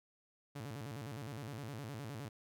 sawtooth tone with vibrato, 125.6 Hz, B2, 30 cents sharp, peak -39 dBFS, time 0.55-2.29 s, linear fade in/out 10 ms, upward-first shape square, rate 9.7 Hz, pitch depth 230 cents each way, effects none

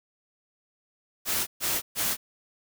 white noise bursts, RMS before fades -27 dBFS, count 3, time 1.25-2.17 s, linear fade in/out 50 ms, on 220 ms, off 130 ms, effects none

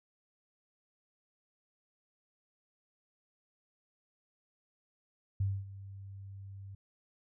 sine tone with ADSR envelope, 98 Hz, G2, in tune, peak -27 dBFS, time 5.4-6.75 s, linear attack 6 ms, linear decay 240 ms, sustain -17 dB, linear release 5 ms, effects none

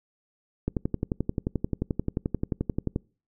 click train, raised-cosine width 3 ms, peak -13 dBFS, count 27, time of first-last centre 0.68-2.961 s, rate 11.4 Hz, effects noise-tail reverb RT60 0.4 s tail -26 dB re dry

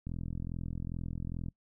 click train, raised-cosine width 5 ms, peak -26 dBFS, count 61, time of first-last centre 0.07-1.485 s, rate 42.4 Hz, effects noise-tail reverb RT60 0.1 s tail -23 dB re dry

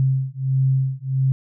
sine beating tone pair, 132.2 / 133.7 Hz, C3 / C3, +18 / +38 cents, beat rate 1.5 Hz, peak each -20 dBFS, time 0-1.32 s, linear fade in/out 0 ms, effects none

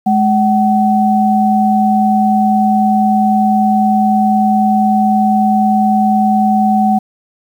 sine tone pair together, 211.1 / 755 Hz, G#3 / F#5, +29 / +35 cents, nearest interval octave + minor seventh, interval 2206 cents, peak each -11 dBFS, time 0.06-6.99 s, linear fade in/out 10 ms, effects 7-bit

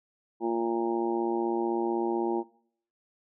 harmonic tone, 115.9 Hz, A#2, 10 cents flat, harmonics 2 / 3 / 4 / 5 / 6 / 7 / 8, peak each -34 / -27 / -39 / -42 / -42 / -34 / -38 dBFS, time 0.4-2.44 s, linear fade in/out 50 ms, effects noise-tail reverb RT60 0.6 s tail -20 dB re dry

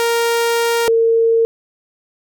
sawtooth / sine tone pair in turn, 466.2 / 456.3 Hz, A#4 / A#4, 0 / -37 cents, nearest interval unison, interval 37 cents, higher first, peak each -10 dBFS, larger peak neither, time 0-0.88 / 0.88-1.45 s, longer first, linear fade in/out 0 ms, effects none

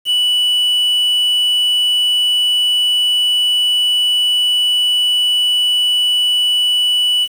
triangle tone with quantisation, 2960 Hz, F#7, in tune, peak -10 dBFS, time 0.05-7.28 s, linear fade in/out 50 ms, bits 6, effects none

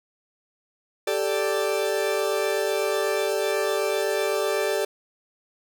40% pulse chord, G suspended second, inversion none, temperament equal, 392 / 440 / 587.3 Hz, G4 / A4 / D5, 0 / 0 / 0 cents, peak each -26 dBFS, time 1.07-4.85 s, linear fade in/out 5 ms, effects none

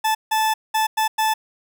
40% pulse tone bursts at uneven times, 874 Hz, A5, 12 cents flat, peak -16 dBFS, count 5, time 0.04-0.15 / 0.31-0.54 / 0.74-0.87 / 0.97-1.08 / 1.18-1.34 s, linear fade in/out 10 ms, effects none

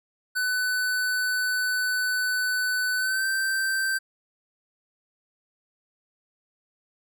square tone with pitch glide, 1500 to 1557.4 Hz, F#6 to G6, +23 to -12 cents, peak -24 dBFS, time 0.35-3.99 s, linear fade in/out 20 ms, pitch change +65 cents, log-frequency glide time 2.96-3.26 s, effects none

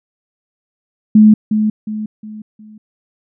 sine tone with echo, 214.3 Hz, A3, 45 cents flat, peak -3 dBFS, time 1.15-1.34 s, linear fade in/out 5 ms, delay 360 ms, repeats 4, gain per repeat -8 dB, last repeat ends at 2.78 s, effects none

